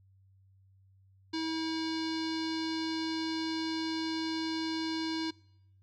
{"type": "tone with low-pass filter", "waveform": "square", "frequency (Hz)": 321.8, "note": "E4", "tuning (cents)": -42, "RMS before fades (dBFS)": -34, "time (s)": [1.33, 5.31], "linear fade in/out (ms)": 10, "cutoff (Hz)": 4500, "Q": 5.3, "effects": ["noise-tail reverb RT60 0.8 s tail -24 dB re dry", "added 96 Hz sine -60 dBFS peak until 5.82 s"]}